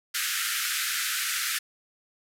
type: band-pass noise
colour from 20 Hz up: pink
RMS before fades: -29 dBFS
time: 0.14-1.59 s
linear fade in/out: 10 ms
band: 1300 to 15000 Hz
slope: 96 dB/octave
effects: none